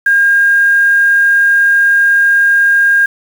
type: tone with quantisation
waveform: sine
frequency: 1614 Hz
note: G#6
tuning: 50 cents flat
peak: -6 dBFS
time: 0.06-3.06 s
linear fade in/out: 5 ms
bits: 5
effects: none